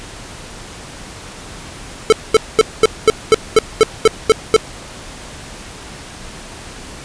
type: tone bursts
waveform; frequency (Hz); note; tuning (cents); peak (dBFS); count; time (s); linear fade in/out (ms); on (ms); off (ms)
square; 440; A4; 0; -5; 11; 2.1-4.564; 0; 24; 220
effects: pink hiss -33 dBFS RMS until 7.04 s + resampled to 22050 Hz